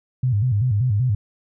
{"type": "tone with vibrato", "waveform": "sine", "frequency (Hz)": 114.2, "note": "A#2", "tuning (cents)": -35, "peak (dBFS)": -16, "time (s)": [0.23, 1.15], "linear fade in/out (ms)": 5, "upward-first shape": "square", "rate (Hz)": 5.2, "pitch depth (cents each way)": 190, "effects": []}